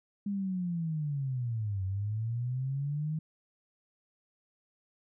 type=linear two-way sweep; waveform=sine; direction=down then up; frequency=204.9 to 93.3 to 158.3 Hz; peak=-30 dBFS; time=0.26-3.19 s; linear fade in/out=5 ms; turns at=1.84 s; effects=none